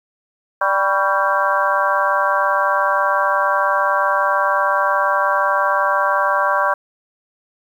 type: harmonic tone with a mistuned harmonic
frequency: 196.3 Hz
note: G3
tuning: 3 cents sharp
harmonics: 3 / 4 / 5 / 6 / 7 / 8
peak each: -21 / -24 / -20 / -20 / -24 / -21 dBFS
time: 0.61-6.74 s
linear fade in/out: 5 ms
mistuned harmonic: 6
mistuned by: -76 cents
effects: 8-bit